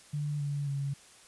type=tone with pitch steps; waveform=sine; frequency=147.3 / 143.44 / 139.68 Hz; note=D3 / D3 / C#3; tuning=+6 / -40 / +14 cents; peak=-30 dBFS; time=0.13-0.94 s; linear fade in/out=10 ms; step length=270 ms; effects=white hiss -56 dBFS RMS until 1.27 s + resampled to 24000 Hz